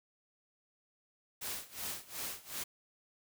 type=noise with tremolo; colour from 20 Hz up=white; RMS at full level=-39 dBFS; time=1.41-2.64 s; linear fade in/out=10 ms; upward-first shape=sine; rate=2.7 Hz; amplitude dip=90%; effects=none